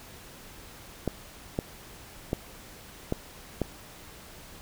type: clicks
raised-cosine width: 2 ms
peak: -13 dBFS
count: 5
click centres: 1.077 / 1.589 / 2.331 / 3.124 / 3.617 s
effects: pink hiss -48 dBFS RMS until 4.61 s